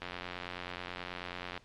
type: click train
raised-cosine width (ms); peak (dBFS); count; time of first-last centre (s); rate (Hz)
0.3; -23; 140; 0.02-1.577; 89.3
effects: pink hiss -62 dBFS RMS until 1.64 s + low-pass 5000 Hz 12 dB/octave